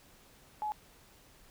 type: tone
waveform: sine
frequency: 848 Hz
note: G#5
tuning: 36 cents sharp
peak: -32 dBFS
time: 0.62-0.72 s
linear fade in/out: 0 ms
effects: pink hiss -60 dBFS RMS until 1.5 s